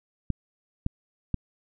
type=clicks; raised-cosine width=5 ms; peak=-13 dBFS; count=3; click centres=0.303 / 0.864 / 1.343 s; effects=none